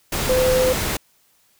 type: tone in noise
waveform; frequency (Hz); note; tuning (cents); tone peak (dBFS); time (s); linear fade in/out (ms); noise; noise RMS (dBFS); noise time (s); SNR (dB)
sine; 511; C5; -41; -15; 0.29-0.73; 5; pink; -23; 0.12-0.97; +5
effects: white hiss -60 dBFS RMS until 1.59 s

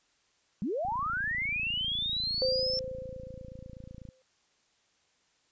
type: linear sweep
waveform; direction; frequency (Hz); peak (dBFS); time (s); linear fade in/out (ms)
sine; up; 170.3 to 5420; -29; 0.62-2.79; 0
type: click train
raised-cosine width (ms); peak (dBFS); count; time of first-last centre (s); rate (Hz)
5; -33; 92; 0.85-4.088; 28.1
type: tone with exponential decay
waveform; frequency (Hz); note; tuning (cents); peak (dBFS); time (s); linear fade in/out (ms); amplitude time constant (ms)
sine; 519; C5; -14; -25; 2.42-4.22; 0; 390
effects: white hiss -70 dBFS RMS until 5.51 s + resampled to 16000 Hz

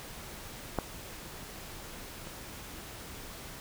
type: clicks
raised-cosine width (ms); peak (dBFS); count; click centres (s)
1; -14 / -30; 2; 0.787 / 2.272
effects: pink hiss -45 dBFS RMS until 3.6 s

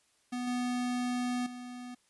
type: tone with level steps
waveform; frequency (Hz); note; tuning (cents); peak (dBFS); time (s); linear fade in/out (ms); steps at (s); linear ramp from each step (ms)
square; 246.9; B3; 0; -34 / -31 / -42; 0.32-1.95; 10; 0.47 / 1.46; 5
effects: white hiss -70 dBFS RMS until 2.09 s + resampled to 24000 Hz

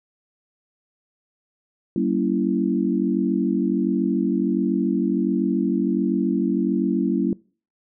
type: tone cluster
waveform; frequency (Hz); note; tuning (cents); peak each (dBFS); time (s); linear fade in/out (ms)
sine; 191.2 / 232.6 / 279.7 / 332.6; G3 / A#3 / C#4 / E4; -43 / -4 / +16 / +16; -24; 1.96-7.33; 2
effects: noise-tail reverb RT60 0.4 s tail -24 dB re dry

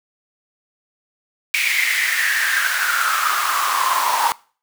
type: noise with high-pass filter sweep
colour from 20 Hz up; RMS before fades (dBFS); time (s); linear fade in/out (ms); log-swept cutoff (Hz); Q
pink; -19; 1.54-4.32; 0; 2300 to 890; 7.5
effects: noise-tail reverb RT60 0.4 s tail -22 dB re dry

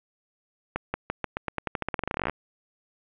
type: accelerating click train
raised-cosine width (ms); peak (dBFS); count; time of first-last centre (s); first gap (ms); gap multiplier
0.5; -12; 25; 0.76-2.297; 180; 0.89
effects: resampled to 8000 Hz + 8-bit

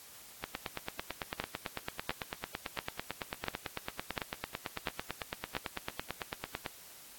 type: two click trains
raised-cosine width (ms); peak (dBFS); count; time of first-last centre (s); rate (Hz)
0.3; -19 / -16; 57 / 7; 0.44-6.662 / 1.4-5.567; 9 / 1.44
effects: white hiss -53 dBFS RMS until 7.18 s + AAC 64 kbps

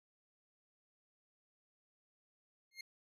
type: tone with exponential growth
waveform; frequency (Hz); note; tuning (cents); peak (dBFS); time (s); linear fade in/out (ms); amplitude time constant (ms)
25% pulse; 2131; C7; +31; -38; 2.71-2.81; 5; 21
effects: low-pass 11000 Hz 12 dB/octave

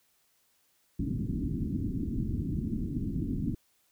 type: low-pass noise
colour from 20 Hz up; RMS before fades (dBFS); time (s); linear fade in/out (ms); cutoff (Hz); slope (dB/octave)
white; -32; 0.99-3.55; 5; 300; 48
effects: white hiss -70 dBFS RMS until 3.91 s

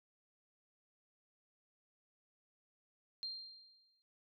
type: tone with exponential decay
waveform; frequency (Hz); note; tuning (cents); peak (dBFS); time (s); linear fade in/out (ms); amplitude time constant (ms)
sine; 4186; C8; 0; -38; 3.23-4.02; 0; 170
effects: none

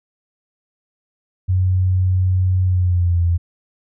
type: tone with pitch glide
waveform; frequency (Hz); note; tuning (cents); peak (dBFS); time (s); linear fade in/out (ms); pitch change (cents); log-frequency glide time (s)
sine; 92.5 to 85.81; F#2 to F2; 0 to -30; -13; 1.48-3.38; 20; -130; 2.64-3.22
effects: none

